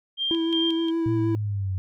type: tone with tremolo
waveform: sine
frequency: 3184 Hz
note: G7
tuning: 26 cents sharp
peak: -23 dBFS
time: 0.17-0.91 s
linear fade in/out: 50 ms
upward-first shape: square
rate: 2.8 Hz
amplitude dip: 70%
type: tone with vibrato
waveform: triangle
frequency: 329.6 Hz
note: E4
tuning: in tune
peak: -20 dBFS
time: 0.31-1.35 s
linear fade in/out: 0 ms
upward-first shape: sine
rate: 6.4 Hz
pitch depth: 16 cents each way
type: linear sweep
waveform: sine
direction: down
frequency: 117.5 to 92.5 Hz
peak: -24 dBFS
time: 1.06-1.78 s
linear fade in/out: 0 ms
effects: none